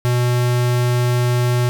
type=tone; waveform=square; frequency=122.6 Hz; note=B2; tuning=12 cents flat; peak=-15 dBFS; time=0.05-1.69 s; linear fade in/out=0 ms; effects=none